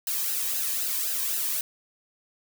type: noise with flanger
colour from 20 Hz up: blue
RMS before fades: -28 dBFS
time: 0.07-1.61 s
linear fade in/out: 2 ms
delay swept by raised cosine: 0.88 to 1.47 ms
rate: 3.9 Hz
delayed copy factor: -0.6
effects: none